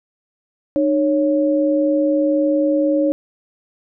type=tone pair together; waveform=sine; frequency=304 / 554.4 Hz; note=D#4 / C#5; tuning=-40 / 0 cents; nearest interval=minor seventh; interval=1040 cents; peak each=-16 / -17 dBFS; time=0.76-3.12 s; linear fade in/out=0 ms; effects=none